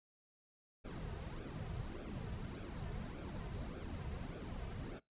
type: noise with flanger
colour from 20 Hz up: brown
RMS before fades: -45 dBFS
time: 0.84-5 s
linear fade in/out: 20 ms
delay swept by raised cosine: 1 to 3.7 ms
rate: 1.7 Hz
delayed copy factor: -0.65
effects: noise-tail reverb RT60 0.2 s tail -23 dB re dry + resampled to 8000 Hz